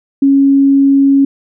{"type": "tone", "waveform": "sine", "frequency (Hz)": 275.7, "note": "C#4", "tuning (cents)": -9, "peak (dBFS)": -5, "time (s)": [0.22, 1.25], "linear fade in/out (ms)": 5, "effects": []}